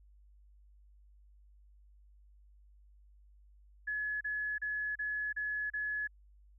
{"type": "tone bursts", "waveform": "sine", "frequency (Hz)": 1700, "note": "G#6", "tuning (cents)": 40, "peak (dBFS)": -33, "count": 6, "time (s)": [3.87, 6.075], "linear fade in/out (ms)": 10, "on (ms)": 340, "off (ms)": 33, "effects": ["added 50 Hz sine -58 dBFS peak until 6.58 s"]}